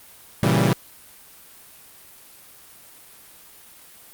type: chord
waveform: sawtooth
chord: A# diminished seventh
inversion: none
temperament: equal with one note detuned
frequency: 116.54 / 137.95 / 164.81 / 196 Hz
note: A#2 / C#3 / E3 / G3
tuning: 0 / -8 / 0 / 0 cents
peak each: -18 dBFS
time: 0.43-0.73 s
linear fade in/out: 0 ms
effects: white hiss -47 dBFS RMS until 4.13 s + Opus 32 kbps